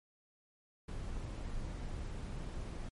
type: noise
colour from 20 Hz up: brown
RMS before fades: -41 dBFS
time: 0.88-2.89 s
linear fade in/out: 5 ms
effects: MP3 48 kbps